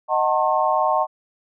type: chord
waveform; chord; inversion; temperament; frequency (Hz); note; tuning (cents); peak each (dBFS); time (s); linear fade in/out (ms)
sine; D# diminished seventh; none; just; 622.3 / 746.7 / 896 / 1075.3; D#5 / F#5 / A5 / C6; 0 / +16 / +31 / +47; -22; 0.08-1.07; 50
effects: none